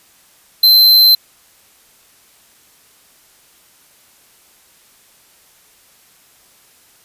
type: tone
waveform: square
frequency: 4095 Hz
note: C8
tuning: 38 cents flat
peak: -6 dBFS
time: 0.63-1.15 s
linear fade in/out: 5 ms
effects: white hiss -50 dBFS RMS until 7.04 s + resampled to 32000 Hz